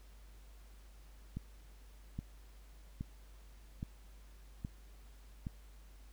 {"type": "click train", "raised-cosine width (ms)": 5, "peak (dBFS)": -27, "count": 6, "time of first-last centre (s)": [1.37, 5.468], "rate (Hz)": 1.22, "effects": ["added 50 Hz sine -54 dBFS peak until 6.12 s", "pink hiss -66 dBFS RMS until 6.12 s"]}